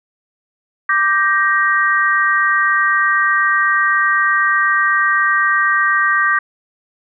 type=chord; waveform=sine; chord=G minor; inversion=second; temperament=just; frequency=1176 / 1568 / 1881.6 Hz; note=D6 / G6 / Bb6; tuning=+2 / 0 / +16 cents; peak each=-16 dBFS; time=0.89-6.39 s; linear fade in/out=5 ms; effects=none